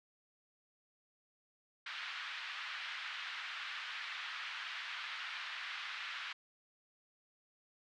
pink band-pass noise, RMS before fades -44 dBFS, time 1.86-6.33 s, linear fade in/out 5 ms, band 1300 to 3700 Hz, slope 24 dB/octave, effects none

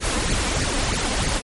pink noise with flanger, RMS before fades -22 dBFS, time 0-1.42 s, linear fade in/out 50 ms, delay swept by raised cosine 0.43 to 4.03 ms, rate 3.2 Hz, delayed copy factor +0.65, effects MP3 48 kbps

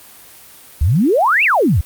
sine exponential two-way sweep, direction up then down, 65.41 to 2800 to 65.41 Hz, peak -10 dBFS, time 0.81-1.81 s, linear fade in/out 5 ms, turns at 1.44 s, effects white hiss -41 dBFS RMS until 1.85 s + Opus 32 kbps

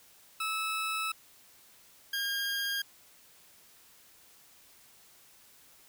20% pulse tone pair in turn, 1304 / 1617 Hz, E6 / G#6, -19 / -47 cents, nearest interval major third, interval 372 cents, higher second, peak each -26 dBFS, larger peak neither, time 0.4-1.12 / 2.13-2.82 s, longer first, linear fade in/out 5 ms, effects white hiss -59 dBFS RMS until 5.88 s

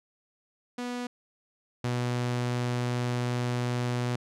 sawtooth tone pair in turn, 245.1 / 122.55 Hz, B3 / B2, -13 / -13 cents, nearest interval octave, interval 1200 cents, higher first, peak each -28 / -23 dBFS, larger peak second, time 0.78-1.07 / 1.84-4.16 s, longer second, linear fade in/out 5 ms, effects low-pass 8000 Hz 12 dB/octave

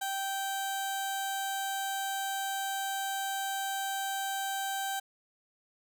15% pulse tone with notch filter, 780 Hz, G5, 9 cents flat, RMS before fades -34 dBFS, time 0.01-5 s, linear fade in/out 10 ms, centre 2200 Hz, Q 1.1, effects none

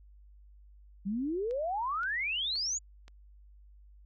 sine exponential sweep, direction up, 186.5 to 7040 Hz, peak -30 dBFS, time 1.05-2.79 s, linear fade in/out 20 ms
click train, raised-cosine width 0.2 ms, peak -35 dBFS, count 4, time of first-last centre 1.51-3.081 s, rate 1.91 Hz
effects added 50 Hz sine -53 dBFS peak until 4.05 s

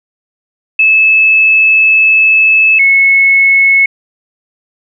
sine tone pair in turn, 2607 / 2192 Hz, E7 / C#7, -20 / -20 cents, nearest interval minor third, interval 300 cents, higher first, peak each -4 dBFS, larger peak neither, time 0.79-2.79 / 2.79-3.86 s, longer first, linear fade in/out 5 ms, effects none

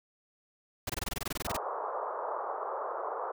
pink noise bursts, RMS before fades -34 dBFS, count 15, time 0.87-1.568 s, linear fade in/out 5 ms, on 26 ms, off 22 ms
white band-pass noise, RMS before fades -36 dBFS, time 1.47-3.32 s, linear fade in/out 10 ms, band 420 to 1200 Hz, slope 48 dB/octave
effects none

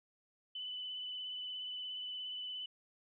sine tone with vibrato, 3000 Hz, F#7, 23 cents sharp, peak -40 dBFS, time 0.55-2.66 s, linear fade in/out 5 ms, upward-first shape triangle, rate 17 Hz, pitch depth 24 cents each way, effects none

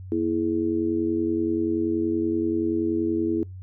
sine tone with amplitude modulation, 329.6 Hz, E4, in tune, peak -17 dBFS, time 0.12-3.43 s, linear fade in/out 0 ms, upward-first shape sine, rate 90.5 Hz, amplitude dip 95%, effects noise-tail reverb RT60 0.2 s tail -26 dB re dry + added 93 Hz sine -36 dBFS peak until 3.62 s

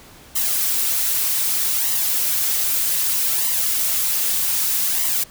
blue noise with flanger, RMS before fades -20 dBFS, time 0.35-5.24 s, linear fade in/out 10 ms, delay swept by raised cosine 0.99 to 6.69 ms, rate 0.64 Hz, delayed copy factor +0.65, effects pink hiss -45 dBFS RMS until 5.3 s

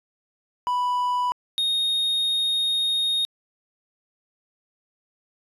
triangle tone pair in turn, 987.8 / 3714 Hz, B5 / A#7, 0 / -7 cents, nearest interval octave + major seventh, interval 2293 cents, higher second, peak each -19 dBFS, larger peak neither, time 0.67-1.32 / 1.58-3.25 s, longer second, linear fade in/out 0 ms, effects resampled to 32000 Hz

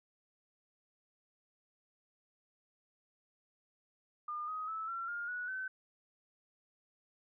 sine tone with pitch steps, 1210 / 1257.7 / 1307.4 / 1359 / 1412.6 / 1468.3 / 1526.3 Hz, D#6 / D#6 / E6 / F6 / F6 / F#6 / G6, -49 / +18 / -15 / -48 / +19 / -14 / -47 cents, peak -37 dBFS, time 4.28-5.68 s, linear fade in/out 5 ms, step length 200 ms, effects none

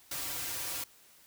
white noise with comb filter, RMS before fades -37 dBFS, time 0.11-0.84 s, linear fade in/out 5 ms, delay 4.7 ms, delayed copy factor -0.9, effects white hiss -60 dBFS RMS until 1.26 s

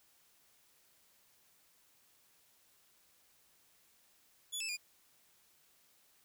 20% pulse tone with pitch steps, 3431 / 2629 / 2426 Hz, A7 / E7 / D#7, -44 / -5 / -44 cents, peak -32 dBFS, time 4.52-4.772 s, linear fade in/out 20 ms, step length 84 ms, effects white hiss -69 dBFS RMS until 6.24 s

